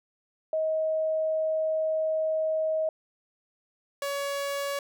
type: tone pair in turn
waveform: sine / sawtooth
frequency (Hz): 632 / 562.7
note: D#5 / C#5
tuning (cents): +27 / +26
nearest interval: major second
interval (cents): 201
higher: first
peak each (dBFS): -24 / -25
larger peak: first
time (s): 0.53-2.89 / 4.02-4.79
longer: first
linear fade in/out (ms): 2
effects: none